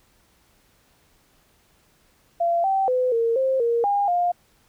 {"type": "tone with pitch steps", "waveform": "sine", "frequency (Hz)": [684, 774, 506, 460.4, 528, 467.9, 809, 705], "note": ["F5", "G5", "B4", "A#4", "C5", "A#4", "G#5", "F5"], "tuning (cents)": [-36, -22, 42, -22, 16, 6, -46, 16], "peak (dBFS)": -18, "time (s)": [2.4, 4.32], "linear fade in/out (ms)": 10, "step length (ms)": 240, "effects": ["pink hiss -61 dBFS RMS until 4.68 s"]}